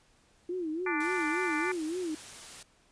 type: tone with vibrato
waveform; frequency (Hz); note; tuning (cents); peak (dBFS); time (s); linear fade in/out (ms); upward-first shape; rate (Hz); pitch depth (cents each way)
sine; 337.8; E4; +42; -31; 0.49-2.15; 5; sine; 3.5; 160
type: harmonic tone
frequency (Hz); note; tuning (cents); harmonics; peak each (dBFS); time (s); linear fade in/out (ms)
293.7; D4; 0; 3 / 4 / 5 / 6 / 7 / 8; -37 / -37 / -37 / -37 / -37 / -37; 0.86-1.72; 5
type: noise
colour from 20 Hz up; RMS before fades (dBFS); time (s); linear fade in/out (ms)
white; -46; 1-2.63; 5
effects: pink hiss -65 dBFS RMS until 2.91 s + resampled to 22050 Hz